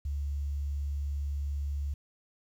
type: tone with quantisation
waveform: sine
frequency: 71.3 Hz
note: C#2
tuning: 49 cents sharp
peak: -30 dBFS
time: 0.05-1.94 s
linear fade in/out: 5 ms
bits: 10
effects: none